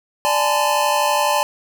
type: tone cluster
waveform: square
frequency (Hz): 588 / 837 / 889 / 1023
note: D5 / G#5 / A5 / C6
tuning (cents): +2 / +13 / +18 / -39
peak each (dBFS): -22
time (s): 0.25-1.43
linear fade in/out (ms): 0
effects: none